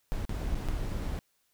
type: noise with dropouts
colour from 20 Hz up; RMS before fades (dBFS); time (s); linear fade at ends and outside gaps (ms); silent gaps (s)
brown; -32; 0.12-1.19; 0; 0.252-0.294 / 0.547-0.552 / 0.68-0.686
effects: white hiss -73 dBFS RMS until 1.53 s